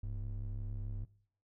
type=ring-modulated tone; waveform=triangle; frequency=68.4 Hz; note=C#2; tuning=23 cents flat; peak=-32 dBFS; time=0.03-1.05 s; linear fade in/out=5 ms; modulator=32.6 Hz; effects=noise-tail reverb RT60 0.6 s tail -21 dB re dry